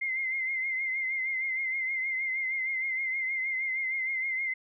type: tone with vibrato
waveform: sine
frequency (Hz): 2093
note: C7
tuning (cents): 0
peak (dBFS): -28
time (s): 0.01-4.54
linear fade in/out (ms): 10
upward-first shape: triangle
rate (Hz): 6.4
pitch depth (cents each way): 55
effects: none